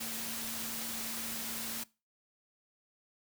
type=tone in noise; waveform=sine; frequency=226.6 Hz; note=A#3; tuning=49 cents flat; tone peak=-46 dBFS; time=0-1.84 s; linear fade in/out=10 ms; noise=white; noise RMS=-39 dBFS; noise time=0-1.84 s; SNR=-10 dB; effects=noise-tail reverb RT60 0.3 s tail -22 dB re dry